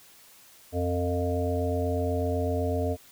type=harmonic tone with a mistuned harmonic; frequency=88 Hz; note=F2; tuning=14 cents sharp; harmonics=1 / 3 / 5 / 7 / 8; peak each=-28 / -32 / -31 / -32 / -36 dBFS; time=0.72-2.97 s; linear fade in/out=50 ms; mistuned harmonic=5; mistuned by=+32 cents; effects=white hiss -54 dBFS RMS until 3.11 s